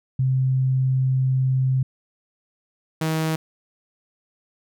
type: tone pair in turn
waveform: sine / sawtooth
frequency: 130.81 / 159.08 Hz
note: C3 / D#3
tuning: 0 / +39 cents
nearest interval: minor third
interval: 339 cents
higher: second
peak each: -17 / -17 dBFS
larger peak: neither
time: 0.19-1.83 / 3.01-3.36 s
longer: first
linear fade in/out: 5 ms
effects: none